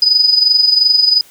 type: tone with amplitude modulation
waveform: sine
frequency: 4978 Hz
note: D#8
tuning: in tune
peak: -5 dBFS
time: 0.02-1.21 s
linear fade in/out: 2 ms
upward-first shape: sine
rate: 22.8 Hz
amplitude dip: 65%
effects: white hiss -44 dBFS RMS until 1.3 s